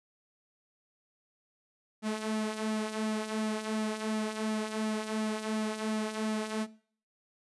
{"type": "tone with flanger", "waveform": "sawtooth", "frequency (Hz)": 216.7, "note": "A3", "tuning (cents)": -26, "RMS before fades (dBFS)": -33, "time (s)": [2.02, 6.67], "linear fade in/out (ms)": 50, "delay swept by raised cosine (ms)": [1.9, 4.6], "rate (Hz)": 2.8, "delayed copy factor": -0.5, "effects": ["noise-tail reverb RT60 0.5 s tail -20 dB re dry", "resampled to 24000 Hz"]}